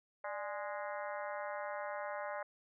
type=harmonic tone with a mistuned harmonic; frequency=207.7 Hz; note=G#3; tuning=in tune; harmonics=3 / 4 / 5 / 6 / 7 / 8 / 9 / 10; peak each=-42 / -45 / -47 / -50 / -49 / -52 / -52 / -55 dBFS; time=0.24-2.43 s; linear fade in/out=5 ms; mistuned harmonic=3; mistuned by=-84 cents; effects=none